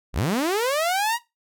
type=linear sweep; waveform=sawtooth; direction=up; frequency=34.65 to 972 Hz; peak=-17 dBFS; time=0.13-1.19 s; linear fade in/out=50 ms; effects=noise-tail reverb RT60 0.2 s tail -18 dB re dry